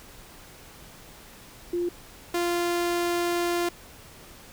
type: tone pair in turn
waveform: sine / sawtooth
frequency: 349.2 / 347.2 Hz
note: F4 / F4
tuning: 0 / -10 cents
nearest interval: unison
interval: 10 cents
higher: first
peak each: -24 / -20 dBFS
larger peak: second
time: 1.73-1.89 / 2.34-3.69 s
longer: second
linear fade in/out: 5 ms
effects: pink hiss -48 dBFS RMS until 4.52 s